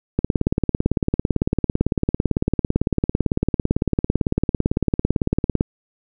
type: click train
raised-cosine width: 3 ms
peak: -4 dBFS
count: 98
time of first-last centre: 0.19-5.609 s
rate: 17.9 Hz
effects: none